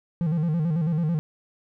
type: tone with vibrato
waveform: triangle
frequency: 162.1 Hz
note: E3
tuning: 29 cents flat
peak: -19 dBFS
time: 0.21-1.19 s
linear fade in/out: 0 ms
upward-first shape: square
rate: 9.1 Hz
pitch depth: 99 cents each way
effects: none